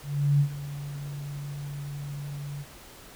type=tone with ADSR envelope; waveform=sine; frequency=143.2 Hz; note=D3; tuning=43 cents flat; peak=-17 dBFS; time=0.02-2.65 s; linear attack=380 ms; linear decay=82 ms; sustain=-16 dB; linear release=39 ms; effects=pink hiss -48 dBFS RMS until 3.15 s